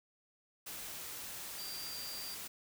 sine tone in noise, 4731 Hz, D8, 12 cents sharp, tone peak -44 dBFS, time 1.58-2.35 s, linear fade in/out 10 ms, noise white, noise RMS -45 dBFS, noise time 0.66-2.48 s, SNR -2 dB, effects none

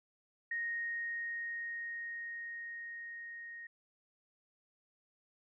sine tone with level ramp, 1864.7 Hz, A#6, in tune, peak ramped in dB -34 to -45 dBFS, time 0.51-3.67 s, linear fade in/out 5 ms, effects none

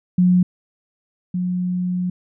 sine tone pair in turn, 180.4 / 180.4 Hz, F#3 / F#3, -44 / -44 cents, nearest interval unison, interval 0 cents, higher neither, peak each -11 / -19 dBFS, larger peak first, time 0.18-0.43 / 1.34-2.1 s, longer second, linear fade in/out 5 ms, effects none

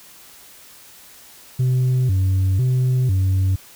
sine tone with vibrato, 110 Hz, A2, in tune, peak -12 dBFS, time 1.59-3.56 s, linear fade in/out 10 ms, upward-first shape square, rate 1 Hz, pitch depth 260 cents each way, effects tanh soft clip ceiling -14 dBFS + white hiss -45 dBFS RMS until 3.75 s

